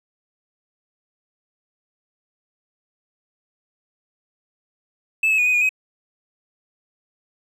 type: tone with pitch steps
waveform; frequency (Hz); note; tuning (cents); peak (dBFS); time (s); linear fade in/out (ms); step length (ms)
triangle; 2620 / 2582 / 2460 / 2502 / 2439 / 2532; E7 / E7 / D#7 / D#7 / D#7 / D#7; -11 / -37 / -20 / +9 / -35 / +30; -13; 5.23-5.692; 5; 77
effects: tanh soft clip ceiling -9 dBFS